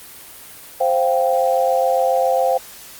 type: chord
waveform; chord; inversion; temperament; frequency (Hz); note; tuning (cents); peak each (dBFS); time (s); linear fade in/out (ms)
sine; C suspended fourth; none; just; 523.3 / 697.7 / 784.9; C5 / F5 / G5; 0 / -2 / +2; -17 / -19 / -20; 0.8-2.58; 10
effects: white hiss -39 dBFS RMS until 2.99 s + Opus 32 kbps

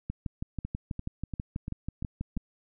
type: two click trains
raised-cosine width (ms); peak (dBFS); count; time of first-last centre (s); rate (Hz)
5; -20 / -22; 15 / 6; 0.1-2.373 / 0.65-2.368; 6.16 / 2.91
effects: none

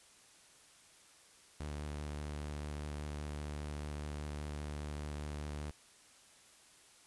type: tone with vibrato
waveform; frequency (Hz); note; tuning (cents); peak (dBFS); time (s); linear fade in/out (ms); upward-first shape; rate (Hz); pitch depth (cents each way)
sawtooth; 74.1; D2; +16; -36; 1.6-5.71; 5; sine; 5; 12
effects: white hiss -62 dBFS RMS until 7.06 s + resampled to 24000 Hz

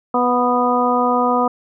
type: harmonic tone with a mistuned harmonic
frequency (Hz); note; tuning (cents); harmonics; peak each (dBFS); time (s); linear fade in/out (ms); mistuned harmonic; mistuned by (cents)
246.9; B3; 0; 1 / 2 / 3 / 4 / 5; -20 / -20 / -20 / -20 / -20; 0.14-1.48; 5; 3; -16
effects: none

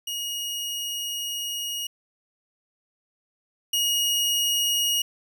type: tone pair in turn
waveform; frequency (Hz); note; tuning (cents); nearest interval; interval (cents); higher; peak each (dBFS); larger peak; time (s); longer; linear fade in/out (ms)
sawtooth; 2878 / 2878; F#7 / F#7; -49 / -49; unison; 0; neither; -25 / -18; second; 0.07-1.87 / 3.73-5.02; first; 5
effects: none

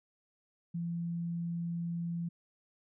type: tone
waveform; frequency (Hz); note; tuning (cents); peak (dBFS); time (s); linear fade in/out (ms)
sine; 170; F3; -46; -33; 0.74-2.29; 10
effects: none

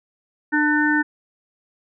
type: harmonic tone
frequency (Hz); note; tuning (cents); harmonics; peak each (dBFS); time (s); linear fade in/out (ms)
299.7; D4; +35; 1 / 3 / 5 / 6; -19 / -26 / -21 / -22; 0.52-1.03; 20
effects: none

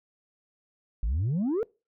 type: exponential sweep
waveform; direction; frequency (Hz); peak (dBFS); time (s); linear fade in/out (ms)
sine; up; 47.48 to 478.8; -22; 1.03-1.63; 0
effects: noise-tail reverb RT60 0.3 s tail -26 dB re dry + tanh soft clip ceiling -23 dBFS

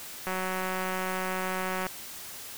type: click train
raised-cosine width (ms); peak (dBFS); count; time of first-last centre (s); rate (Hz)
0.5; -17; 298; 0.27-1.867; 186
effects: white hiss -42 dBFS RMS until 2.57 s

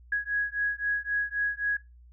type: beating tone pair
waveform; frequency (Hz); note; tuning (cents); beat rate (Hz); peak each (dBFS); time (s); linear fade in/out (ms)
sine; 1661.2 / 1665; G#6 / G#6; 0 / +4; 3.8; -29; 0.12-1.77; 5
effects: noise-tail reverb RT60 0.2 s tail -17 dB re dry + added 60 Hz sine -50 dBFS peak until 2.12 s

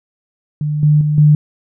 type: tone with level steps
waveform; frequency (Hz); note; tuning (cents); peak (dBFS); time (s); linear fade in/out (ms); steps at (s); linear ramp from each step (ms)
sine; 149.9; D3; +36; -15 / -7 / -12 / -5; 0.61-1.35; 2; 0.83 / 1.01 / 1.18; 2
effects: none

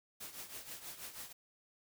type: noise with tremolo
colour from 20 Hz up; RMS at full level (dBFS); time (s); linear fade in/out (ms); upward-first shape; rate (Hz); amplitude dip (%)
white; -45; 0.2-1.33; 10; triangle; 6.2; 75
effects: none

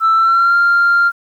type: tone with pitch glide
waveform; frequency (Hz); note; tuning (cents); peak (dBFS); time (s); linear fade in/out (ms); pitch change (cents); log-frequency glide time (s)
sine; 1325 to 1392.5; E6 to F6; +9 to -5; -7; 0-1.12; 50; +86; 0.14-0.56
effects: tanh soft clip ceiling -6 dBFS + 8-bit

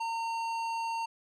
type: tone with tanh clipping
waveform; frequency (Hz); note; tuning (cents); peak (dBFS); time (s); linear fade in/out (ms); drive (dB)
sine; 914; A#5; -34; -33; 0-1.06; 10; 14
effects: none

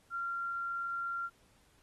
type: tone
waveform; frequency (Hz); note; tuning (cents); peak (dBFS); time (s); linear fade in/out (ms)
sine; 1380; F6; -21; -34; 0.1-1.3; 50
effects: pink hiss -68 dBFS RMS until 1.82 s + AAC 32 kbps

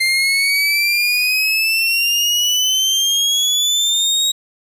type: exponential sweep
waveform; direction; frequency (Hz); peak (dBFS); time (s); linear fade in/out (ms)
30% pulse; up; 2093 to 3807; -11; 0-4.32; 10
effects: resampled to 32000 Hz + 8-bit

